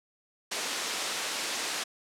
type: low-pass noise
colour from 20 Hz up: white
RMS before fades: -33 dBFS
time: 0.51-1.84 s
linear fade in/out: 10 ms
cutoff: 6400 Hz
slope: 12 dB/octave
effects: high-pass 300 Hz 12 dB/octave + low-pass 12000 Hz 12 dB/octave